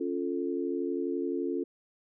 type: chord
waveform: sine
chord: Db augmented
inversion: none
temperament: equal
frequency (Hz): 277.2 / 349.2 / 440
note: Db4 / F4 / A4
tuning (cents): 0 / 0 / 0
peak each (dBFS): -33 / -32 / -35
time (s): 0-1.64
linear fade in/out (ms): 10
effects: none